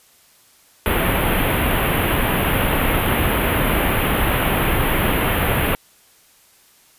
pink band-stop noise, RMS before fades -18 dBFS, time 0.86-5.75 s, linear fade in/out 0 ms, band 3200 to 11000 Hz, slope 48 dB/octave, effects white hiss -53 dBFS RMS until 6.98 s + resampled to 32000 Hz

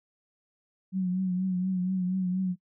sine tone with vibrato, 184.7 Hz, F#3, 3 cents flat, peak -25 dBFS, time 0.92-2.56 s, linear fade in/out 50 ms, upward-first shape triangle, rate 4.2 Hz, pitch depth 55 cents each way, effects noise-tail reverb RT60 0.1 s tail -25 dB re dry

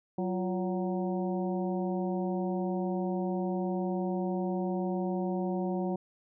harmonic tone with a mistuned harmonic, 186.1 Hz, F#3, 10 cents sharp, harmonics 1 / 2 / 3 / 4 / 5, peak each -31 / -34 / -39 / -39 / -45 dBFS, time 0.18-5.96 s, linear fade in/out 5 ms, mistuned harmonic 2, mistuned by -91 cents, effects none

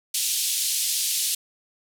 white band-pass noise, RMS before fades -25 dBFS, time 0.14-1.35 s, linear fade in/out 5 ms, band 3000 to 12000 Hz, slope 24 dB/octave, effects none

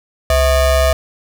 square ring-modulated tone, 290.2 Hz, D4, 21 cents flat, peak -8 dBFS, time 0.3-0.93 s, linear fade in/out 2 ms, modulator 358 Hz, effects none

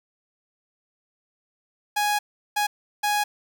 sawtooth tone bursts at uneven times, 830.6 Hz, G#5, in tune, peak -17 dBFS, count 3, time 1.96-2.19 / 2.56-2.67 / 3.03-3.24 s, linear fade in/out 10 ms, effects 9-bit

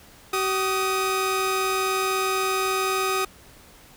sawtooth tone pair together, 381.1 / 1244.5 Hz, G4 / D#6, -49 / 0 cents, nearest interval octave + minor sixth, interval 2049 cents, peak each -21 dBFS, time 0.33-3.25 s, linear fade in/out 5 ms, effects pink hiss -50 dBFS RMS until 3.96 s

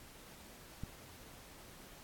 click, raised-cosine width 5 ms, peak -29 dBFS, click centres 0.836 s, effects pink hiss -56 dBFS RMS until 2.03 s + AAC 64 kbps

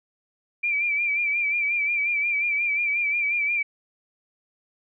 sine tone with vibrato, 2349 Hz, D7, in tune, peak -21 dBFS, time 0.63-3.63 s, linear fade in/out 10 ms, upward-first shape sine, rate 5.6 Hz, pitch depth 54 cents each way, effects none

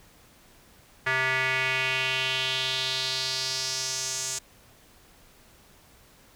square tone with band-pass filter sweep, 130.81 Hz, C3, in tune, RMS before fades -28 dBFS, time 1.06-4.39 s, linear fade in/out 10 ms, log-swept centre 1800 to 7100 Hz, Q 3.1, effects pink hiss -56 dBFS RMS until 6.35 s

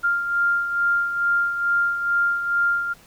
sine beating tone pair, 1396.9 / 1399.2 Hz, F6 / F6, 0 / +3 cents, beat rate 2.3 Hz, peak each -19 / -27 dBFS, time 0.03-2.94 s, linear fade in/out 20 ms, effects pink hiss -51 dBFS RMS until 3.06 s

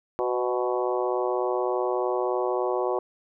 harmonic tone with a mistuned harmonic, 123.47 Hz, B2, in tune, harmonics 3 / 4 / 5 / 6 / 7 / 8 / 9, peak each -27 / -29 / -31 / -33 / -34 / -35 / -36 dBFS, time 0.19-2.99 s, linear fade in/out 0 ms, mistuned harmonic 4, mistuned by +26 cents, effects none

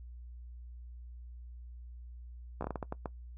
slowing click train, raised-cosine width 1 ms, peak -22 dBFS, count 9, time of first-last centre 2.61-3.058 s, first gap 14 ms, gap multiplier 1.38, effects noise-tail reverb RT60 0.1 s tail -20 dB re dry + added 60 Hz sine -45 dBFS peak until 3.37 s

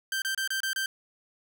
sawtooth tone bursts, 1565 Hz, G6, 3 cents flat, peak -24 dBFS, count 6, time 0.12-0.86 s, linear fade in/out 2 ms, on 100 ms, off 28 ms, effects none

